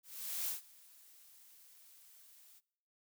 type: noise with ADSR envelope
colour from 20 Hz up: blue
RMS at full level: -37 dBFS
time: 0.03-2.61 s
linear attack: 450 ms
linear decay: 130 ms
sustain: -24 dB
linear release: 37 ms
effects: noise-tail reverb RT60 0.8 s tail -24 dB re dry